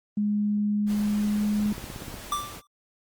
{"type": "tone with pitch glide", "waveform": "sine", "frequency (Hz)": [207.7, 209], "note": ["G#3", "G#3"], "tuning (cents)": [0, 11], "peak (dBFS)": -22, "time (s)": [0.17, 1.73], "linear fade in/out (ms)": 5, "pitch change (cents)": 11, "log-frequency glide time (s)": [0.77, 1.59]}
{"type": "noise", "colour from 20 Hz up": "pink", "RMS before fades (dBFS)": -41, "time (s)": [0.86, 2.62], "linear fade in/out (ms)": 50}
{"type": "click train", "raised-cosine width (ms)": 3, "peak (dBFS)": -25, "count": 10, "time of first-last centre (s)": [1.6, 2.142], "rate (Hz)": 16.6}
{"type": "tone with exponential decay", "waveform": "square", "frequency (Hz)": 1174.7, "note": "D6", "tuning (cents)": 0, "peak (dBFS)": -23, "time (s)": [2.32, 2.67], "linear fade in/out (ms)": 2, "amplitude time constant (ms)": 74}
{"effects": ["Opus 32 kbps"]}